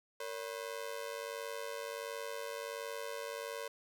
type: ring-modulated tone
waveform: sawtooth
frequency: 514 Hz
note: C5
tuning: 31 cents flat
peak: -33 dBFS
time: 0.2-3.68 s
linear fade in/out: 5 ms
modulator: 50.7 Hz
effects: none